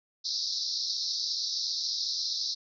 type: band-pass noise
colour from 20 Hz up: white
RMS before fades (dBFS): -32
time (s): 0.24-2.55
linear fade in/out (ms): 20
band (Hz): 3900 to 5600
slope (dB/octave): 96
effects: none